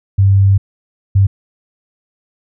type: tone bursts at uneven times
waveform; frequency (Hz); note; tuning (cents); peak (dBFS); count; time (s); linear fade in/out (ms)
sine; 98; G2; 0; -6; 2; 0.18-0.58 / 1.15-1.27; 10
effects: none